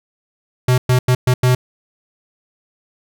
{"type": "tone bursts at uneven times", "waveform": "square", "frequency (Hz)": 126.2, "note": "B2", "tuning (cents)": 38, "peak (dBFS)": -11, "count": 5, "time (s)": [[0.68, 0.78], [0.89, 0.99], [1.08, 1.15], [1.27, 1.34], [1.43, 1.55]], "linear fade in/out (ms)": 5, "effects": []}